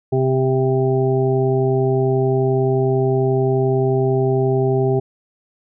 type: harmonic tone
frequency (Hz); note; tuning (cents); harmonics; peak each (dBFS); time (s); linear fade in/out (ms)
131.3; C3; +6; 1 / 2 / 3 / 5 / 6; -18 / -26 / -17 / -27 / -28; 0.12-5; 10
effects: none